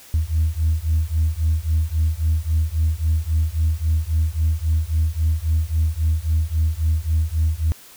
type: beating tone pair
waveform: sine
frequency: 77.78 / 81.48 Hz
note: D#2 / E2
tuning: 0 / -20 cents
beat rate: 3.7 Hz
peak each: -19 dBFS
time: 0.14-7.72 s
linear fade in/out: 0 ms
effects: tanh soft clip ceiling -11 dBFS + white hiss -45 dBFS RMS until 7.96 s